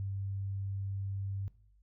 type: tone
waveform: sine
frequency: 98 Hz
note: G2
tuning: in tune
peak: -34 dBFS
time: 0-1.48 s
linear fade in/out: 0 ms
effects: noise-tail reverb RT60 0.5 s tail -17 dB re dry + added 50 Hz sine -62 dBFS peak until 1.82 s